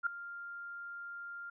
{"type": "tone with ADSR envelope", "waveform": "sine", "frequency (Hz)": 1396.9, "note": "F6", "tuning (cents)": 0, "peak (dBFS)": -26, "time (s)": [0.03, 1.5], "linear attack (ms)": 35, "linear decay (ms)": 4, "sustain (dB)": -16, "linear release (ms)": 6, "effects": []}